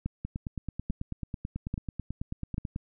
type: two click trains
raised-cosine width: 5 ms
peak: -18 / -21 dBFS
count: 4 / 24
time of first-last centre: 0.06-2.581 / 0.25-2.761 s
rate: 1.19 / 9.16 Hz
effects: none